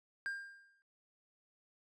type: tone with exponential decay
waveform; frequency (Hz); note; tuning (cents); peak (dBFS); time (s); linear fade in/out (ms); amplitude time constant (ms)
triangle; 1600; G6; +35; -33; 0.26-0.82; 0; 120
effects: noise-tail reverb RT60 0.1 s tail -22 dB re dry + resampled to 24000 Hz